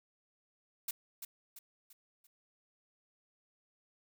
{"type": "noise with echo", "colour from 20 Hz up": "blue", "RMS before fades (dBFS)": -37, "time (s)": [0.88, 0.91], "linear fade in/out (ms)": 5, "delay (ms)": 340, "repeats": 4, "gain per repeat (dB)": -7, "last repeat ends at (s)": 2.27, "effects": []}